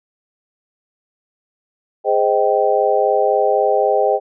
sine chord, Ab major seventh, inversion none, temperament just, 415.3 / 519.1 / 623 / 778.7 Hz, Ab4 / C5 / Eb5 / G5, 0 / -14 / +2 / -12 cents, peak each -18 dBFS, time 2.04-4.2 s, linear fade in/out 50 ms, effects none

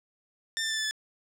15% pulse tone with pitch steps, 1795 / 1779.5 / 1764.2 / 1748.9 / 1733.9 Hz, A6 / A6 / A6 / A6 / A6, +34 / +19 / +4 / -11 / -26 cents, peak -22 dBFS, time 0.57-0.91 s, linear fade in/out 0 ms, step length 68 ms, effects low-pass 11000 Hz 12 dB/octave + 10-bit

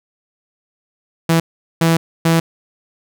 sawtooth tone bursts at uneven times, 164.81 Hz, E3, in tune, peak -7 dBFS, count 3, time 1.29-1.4 / 1.81-1.97 / 2.25-2.4 s, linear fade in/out 5 ms, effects none

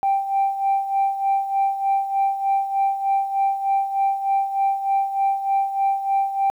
sine tone with tremolo, 785 Hz, G5, 2 cents sharp, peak -14 dBFS, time 0.03-6.5 s, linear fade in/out 0 ms, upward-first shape sine, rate 3.3 Hz, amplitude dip 70%, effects tanh soft clip ceiling -13 dBFS + 9-bit

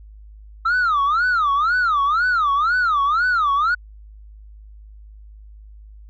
sine tone with vibrato, 1291 Hz, E6, 37 cents flat, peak -13 dBFS, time 0.65-3.75 s, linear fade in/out 10 ms, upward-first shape sine, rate 2 Hz, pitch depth 260 cents each way, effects tanh soft clip ceiling -14 dBFS + added 52 Hz sine -39 dBFS peak until 6.09 s

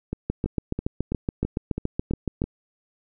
two click trains, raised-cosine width 3 ms, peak -11 / -14 dBFS, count 16 / 8, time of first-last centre 0.3-2.419 / 0.13-2.44 s, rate 7.08 / 3.03 Hz, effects none

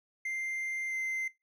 triangle tone with pitch glide, 2093 to 2077 Hz, C7 to C7, 0 to -13 cents, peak -31 dBFS, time 0.25-1.28 s, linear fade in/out 5 ms, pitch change -13 cents, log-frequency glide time 0.88-0.94 s, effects noise-tail reverb RT60 0.2 s tail -19 dB re dry

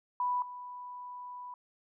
sine tone with level steps, 988 Hz, B5, in tune, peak -28 / -41 dBFS, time 0.2-1.54 s, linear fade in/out 2 ms, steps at 0.42 s, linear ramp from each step 2 ms, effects none

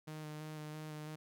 sawtooth tone with vibrato, 153.5 Hz, D#3, 23 cents flat, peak -40 dBFS, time 0.07-1.16 s, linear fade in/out 10 ms, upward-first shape square, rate 3 Hz, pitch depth 15 cents each way, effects none

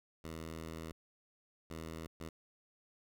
10% pulse tone bursts at uneven times, 80.8 Hz, E2, 34 cents flat, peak -35 dBFS, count 3, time 0.24-0.92 / 1.7-2.07 / 2.2-2.29 s, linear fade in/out 5 ms, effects none

